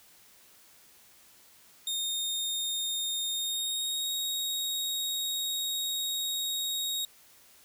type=tone with pitch glide; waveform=sawtooth; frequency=3682 to 3764 Hz; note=A#7 to A#7; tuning=-22 to +16 cents; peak=-27 dBFS; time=1.87-7.05 s; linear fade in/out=2 ms; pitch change=+38 cents; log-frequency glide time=3.3-4.12 s; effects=white hiss -58 dBFS RMS until 7.64 s